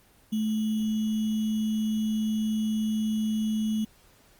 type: tone with sample-and-hold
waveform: sine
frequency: 216.7 Hz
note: A3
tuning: 26 cents flat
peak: -24 dBFS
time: 0.32-3.85 s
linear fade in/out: 10 ms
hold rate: 3150 Hz
effects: pink hiss -59 dBFS RMS until 4.39 s + Opus 24 kbps